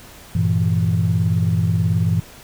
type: chord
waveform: sine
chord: E diminished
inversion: first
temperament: equal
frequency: 98 / 116.54 / 164.81 Hz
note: G2 / Bb2 / E3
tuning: 0 / 0 / 0 cents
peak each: -18 / -20 / -18 dBFS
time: 0.35-2.2 s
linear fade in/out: 5 ms
effects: tanh soft clip ceiling -8 dBFS + pink hiss -42 dBFS RMS until 2.43 s